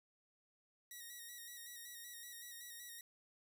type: tone with vibrato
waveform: 5% pulse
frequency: 1898 Hz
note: A#6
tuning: 31 cents sharp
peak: -40 dBFS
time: 0.91-3.01 s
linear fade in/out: 2 ms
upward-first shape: square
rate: 5.3 Hz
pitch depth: 35 cents each way
effects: none